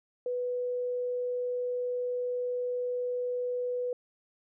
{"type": "tone", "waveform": "sine", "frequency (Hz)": 493.9, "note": "B4", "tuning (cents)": 0, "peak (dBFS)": -29, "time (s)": [0.26, 3.93], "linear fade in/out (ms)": 2, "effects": []}